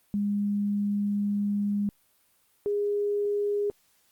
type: tone pair in turn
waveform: sine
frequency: 204 / 410.1 Hz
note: G#3 / G#4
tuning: -31 / -22 cents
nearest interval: octave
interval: 1209 cents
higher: second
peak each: -24 dBFS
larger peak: neither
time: 0.14-1.89 / 2.66-3.7 s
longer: first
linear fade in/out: 0 ms
effects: white hiss -66 dBFS RMS until 4.11 s + Opus 32 kbps